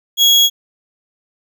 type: tone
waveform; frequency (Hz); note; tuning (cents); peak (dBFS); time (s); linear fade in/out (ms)
35% pulse; 3322; G#7; 0; -6; 0.17-0.5; 50
effects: none